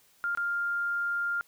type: tone with dropouts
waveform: sine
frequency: 1400 Hz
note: F6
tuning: 4 cents sharp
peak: -27 dBFS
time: 0.24-1.41 s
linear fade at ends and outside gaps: 0 ms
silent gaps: 0.35-0.374 s
effects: white hiss -63 dBFS RMS until 1.47 s